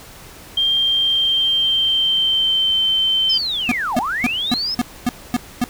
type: tone with pitch glide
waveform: sine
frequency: 3185 to 3096 Hz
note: G7 to G7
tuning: +27 to -22 cents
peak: -14 dBFS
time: 0.57-3.38 s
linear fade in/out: 5 ms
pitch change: -49 cents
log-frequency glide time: 0.76-2.79 s
type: linear two-way sweep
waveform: sine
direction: down then up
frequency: 5330 to 605 to 5330 Hz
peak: -19 dBFS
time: 3.29-4.75 s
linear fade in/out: 10 ms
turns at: 3.97 s
type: tone bursts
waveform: square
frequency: 243.8 Hz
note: B3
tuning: 22 cents flat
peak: -15 dBFS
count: 8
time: 3.69-5.64 s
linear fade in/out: 0 ms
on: 25 ms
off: 250 ms
effects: pink hiss -40 dBFS RMS until 5.69 s